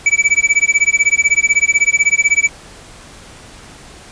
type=tone with tremolo; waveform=square; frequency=2300 Hz; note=D7; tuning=37 cents flat; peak=-7 dBFS; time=0.06-2.49 s; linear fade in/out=2 ms; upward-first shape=sine; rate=16 Hz; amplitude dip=100%; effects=pink hiss -38 dBFS RMS until 4.11 s + resampled to 22050 Hz